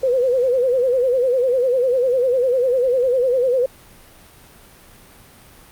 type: tone with vibrato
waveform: sine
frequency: 506 Hz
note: B4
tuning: 42 cents sharp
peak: -14 dBFS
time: 0.03-3.66 s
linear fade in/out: 5 ms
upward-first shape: sine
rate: 10 Hz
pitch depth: 98 cents each way
effects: pink hiss -46 dBFS RMS until 5.71 s + Opus 48 kbps